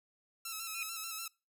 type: tone with vibrato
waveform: 5% pulse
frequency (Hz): 1318.5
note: E6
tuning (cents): 0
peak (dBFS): -28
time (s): 0.45-1.28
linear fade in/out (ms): 5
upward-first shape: square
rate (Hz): 6.8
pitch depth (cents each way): 38
type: tone with exponential growth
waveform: sine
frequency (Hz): 2489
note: D#7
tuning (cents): 0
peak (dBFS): -34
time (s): 0.56-0.83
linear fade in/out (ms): 1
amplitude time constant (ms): 58
effects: noise-tail reverb RT60 0.3 s tail -25 dB re dry